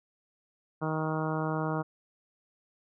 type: harmonic tone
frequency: 157.1 Hz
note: D#3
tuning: 17 cents sharp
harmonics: 1 / 2 / 3 / 4 / 5 / 6 / 7 / 8 / 9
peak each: -32 / -35 / -37 / -38 / -39 / -40 / -40 / -41 / -42 dBFS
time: 0.81-1.83 s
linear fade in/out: 20 ms
effects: none

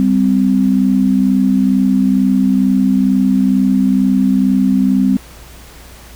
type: tone pair together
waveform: sine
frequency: 196 / 258.2 Hz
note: G3 / C4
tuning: 0 / -23 cents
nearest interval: perfect fourth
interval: 477 cents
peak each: -12 dBFS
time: 0-5.17 s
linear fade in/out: 0 ms
effects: added 59 Hz sine -38 dBFS peak until 6.15 s + pink hiss -39 dBFS RMS until 6.15 s

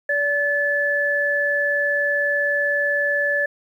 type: tone pair together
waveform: sine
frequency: 575.8 / 1732 Hz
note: D5 / A6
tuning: -34 / -28 cents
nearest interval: octave + perfect fifth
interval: 1906 cents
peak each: -23 / -19 dBFS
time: 0.09-3.46 s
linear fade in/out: 5 ms
effects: 9-bit

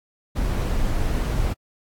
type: noise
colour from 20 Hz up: brown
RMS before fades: -22 dBFS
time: 0.35-1.54 s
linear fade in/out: 20 ms
effects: AAC 64 kbps

